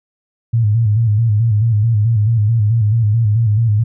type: tone with vibrato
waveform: sine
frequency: 110 Hz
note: A2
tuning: in tune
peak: -10 dBFS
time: 0.53-3.84 s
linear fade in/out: 10 ms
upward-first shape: square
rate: 4.6 Hz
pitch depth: 87 cents each way
effects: none